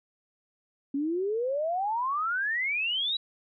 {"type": "exponential sweep", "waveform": "sine", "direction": "up", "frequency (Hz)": [271.1, 3951], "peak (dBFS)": -26, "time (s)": [0.94, 3.17], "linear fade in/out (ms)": 5, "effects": []}